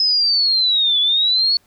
sine linear two-way sweep, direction down then up, 5140 to 3406 to 4434 Hz, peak -13 dBFS, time 0-1.57 s, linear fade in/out 2 ms, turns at 1 s, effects pink hiss -58 dBFS RMS until 1.66 s

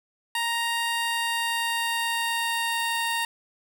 15% pulse tone with pitch glide, 932.3 to 925.9 Hz, A#5 to A#5, 0 to -12 cents, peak -18 dBFS, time 0.35-3.25 s, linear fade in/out 2 ms, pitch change -12 cents, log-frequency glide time 0.87-2.82 s, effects none

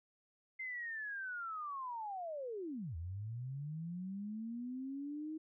sine linear two-way sweep, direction down then up, 2093 to 78.7 to 317.8 Hz, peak -40 dBFS, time 0.59-5.38 s, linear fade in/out 10 ms, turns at 2.96 s, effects none

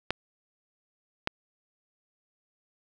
clicks, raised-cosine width 0.3 ms, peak -10 dBFS, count 2, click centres 0.106 / 1.274 s, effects none

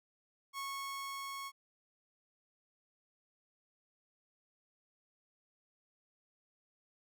sawtooth tone with level ramp, 1100 Hz, C#6, 14 cents flat, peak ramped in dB -35 to -38 dBFS, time 0.53-1.52 s, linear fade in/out 50 ms, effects none

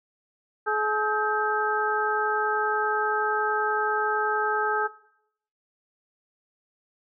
harmonic tone with a mistuned harmonic, 426.2 Hz, G#4, 45 cents sharp, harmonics 1 / 2 / 3 / 4, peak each -28 / -28 / -28 / -28 dBFS, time 0.66-4.88 s, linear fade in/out 20 ms, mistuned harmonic 4, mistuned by -140 cents, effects noise-tail reverb RT60 0.7 s tail -18 dB re dry

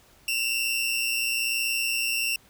sawtooth tone pair together, 2661 / 2782 Hz, E7 / F7, +16 / -7 cents, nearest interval minor second, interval 77 cents, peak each -24 dBFS, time 0.28-2.36 s, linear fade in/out 2 ms, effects pink hiss -57 dBFS RMS until 2.49 s

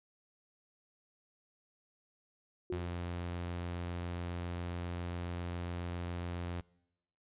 sine tone with exponential decay, 360 Hz, F#4, 47 cents flat, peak -33 dBFS, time 2.7-3.03 s, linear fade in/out 2 ms, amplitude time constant 70 ms
sawtooth tone, 87.31 Hz, F2, in tune, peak -33 dBFS, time 2.72-6.61 s, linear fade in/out 5 ms
effects noise-tail reverb RT60 0.9 s tail -24 dB re dry + resampled to 8000 Hz

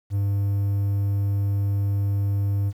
triangle tone, 100 Hz, G2, 35 cents sharp, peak -18 dBFS, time 0.1-2.73 s, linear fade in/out 50 ms, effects 9-bit

